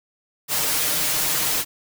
white noise with comb filter, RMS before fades -22 dBFS, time 0.48-1.65 s, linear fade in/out 50 ms, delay 6.5 ms, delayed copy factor +0.75, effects none

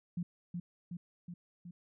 sine tone with echo, 174.61 Hz, F3, in tune, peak -33 dBFS, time 0.17-0.23 s, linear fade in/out 5 ms, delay 370 ms, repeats 4, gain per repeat -3 dB, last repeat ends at 1.71 s, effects none

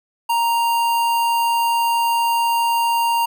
square tone with notch filter, 932.3 Hz, A#5, in tune, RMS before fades -18 dBFS, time 0.29-3.26 s, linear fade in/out 10 ms, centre 5800 Hz, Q 1.6, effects none

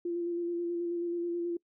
sine tone with vibrato, 344.6 Hz, F4, 23 cents flat, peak -30 dBFS, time 0.05-1.57 s, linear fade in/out 5 ms, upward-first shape square, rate 9.3 Hz, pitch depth 16 cents each way, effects noise-tail reverb RT60 0.1 s tail -24 dB re dry

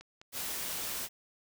click train, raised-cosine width 0.2 ms, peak -33 dBFS, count 4, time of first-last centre 0.01-0.625 s, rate 4.88 Hz
white noise, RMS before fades -37 dBFS, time 0.32-1.09 s, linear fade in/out 50 ms
effects none

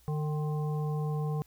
harmonic tone with a mistuned harmonic, 150.6 Hz, D3, 44 cents sharp, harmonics 1 / 3 / 5 / 7, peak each -29 / -39 / -43 / -46 dBFS, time 0.08-1.42 s, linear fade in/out 0 ms, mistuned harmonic 5, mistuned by +51 cents, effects added 60 Hz sine -61 dBFS peak until 1.46 s + white hiss -64 dBFS RMS until 1.46 s

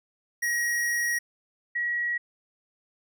square / sine tone pair in turn, 1896 / 1914.7 Hz, A#6 / A#6, +29 / +46 cents, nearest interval unison, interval 17 cents, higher second, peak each -25 / -25 dBFS, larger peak neither, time 0.42-1.19 / 1.75-2.18 s, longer first, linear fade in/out 10 ms, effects none

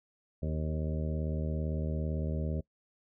harmonic tone with a mistuned harmonic, 77.78 Hz, D#2, in tune, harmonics 1 / 2 / 3 / 4 / 5 / 6 / 7 / 8, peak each -33 / -35 / -40 / -47 / -45 / -47 / -44 / -47 dBFS, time 0.42-2.61 s, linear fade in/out 10 ms, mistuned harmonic 6, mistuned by -18 cents, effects noise-tail reverb RT60 0.1 s tail -23 dB re dry

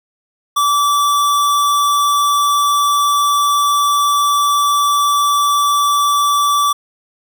square tone, 1158 Hz, D6, 25 cents flat, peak -12 dBFS, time 0.56-6.73 s, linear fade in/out 10 ms, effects none

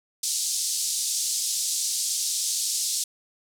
white band-pass noise, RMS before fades -27 dBFS, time 0.23-3.04 s, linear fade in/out 5 ms, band 4300 to 9200 Hz, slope 24 dB/octave, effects none

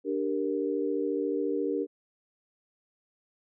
sine chord, G minor, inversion second, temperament equal, 293.7 / 392 / 466.2 Hz, D4 / G4 / Bb4, 0 / 0 / 0 cents, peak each -31 dBFS, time 0.04-1.87 s, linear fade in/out 50 ms, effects none

